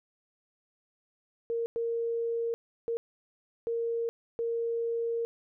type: tone bursts at uneven times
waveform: sine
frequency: 463.7 Hz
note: A#4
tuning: 9 cents flat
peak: -28 dBFS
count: 5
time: 1.5-1.66 / 1.76-2.54 / 2.88-2.97 / 3.67-4.09 / 4.39-5.25 s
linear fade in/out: 0 ms
effects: none